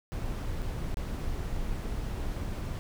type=noise with dropouts; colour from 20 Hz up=brown; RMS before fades=-33 dBFS; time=0.12-2.79 s; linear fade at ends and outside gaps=0 ms; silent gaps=0.62-0.625 / 0.943-0.971 s; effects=none